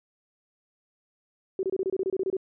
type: tone bursts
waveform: sine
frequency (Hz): 380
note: F#4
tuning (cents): +46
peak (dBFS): -24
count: 12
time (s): 1.59-2.368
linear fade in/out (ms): 2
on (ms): 41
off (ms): 26
effects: none